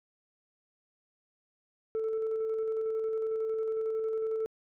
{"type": "tone with tremolo", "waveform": "sine", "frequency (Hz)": 442.2, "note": "A4", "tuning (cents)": 9, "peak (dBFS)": -26, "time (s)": [1.95, 4.46], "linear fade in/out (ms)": 0, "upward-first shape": "square", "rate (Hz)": 11, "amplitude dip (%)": 25, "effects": ["tanh soft clip ceiling -27 dBFS"]}